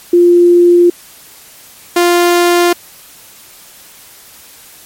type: tone pair in turn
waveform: sine / sawtooth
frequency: 349.2 / 349.2 Hz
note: F4 / F4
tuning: 0 / 0 cents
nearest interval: unison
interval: 0 cents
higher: neither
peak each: -3 dBFS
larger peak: neither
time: 0.13-0.9 / 1.96-2.73 s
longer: neither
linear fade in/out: 5 ms
effects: white hiss -38 dBFS RMS until 4.85 s + MP3 64 kbps